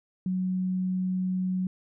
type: tone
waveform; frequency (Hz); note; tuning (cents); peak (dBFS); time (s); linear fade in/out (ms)
sine; 185; F#3; 0; -25; 0.26-1.67; 2
effects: none